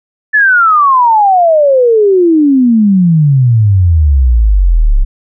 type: exponential sweep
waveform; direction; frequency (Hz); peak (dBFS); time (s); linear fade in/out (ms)
sine; down; 1760 to 32.18; -4; 0.33-5.05; 20
effects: none